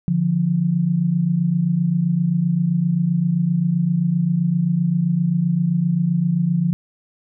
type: tone pair together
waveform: sine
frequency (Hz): 146.83 / 174.49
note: D3 / F3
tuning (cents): 0 / -1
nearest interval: minor third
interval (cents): 299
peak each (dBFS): -21 / -17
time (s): 0.08-6.73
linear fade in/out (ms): 0
effects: none